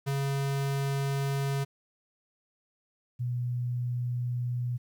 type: tone pair in turn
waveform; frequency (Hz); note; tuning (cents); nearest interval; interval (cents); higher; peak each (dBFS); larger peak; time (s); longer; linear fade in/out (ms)
square / sine; 138.4 / 122.55; C#3 / B2; -2 / -13; major second; 211; first; -28; neither; 0.06-1.65 / 3.19-4.78; neither; 20
effects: 11-bit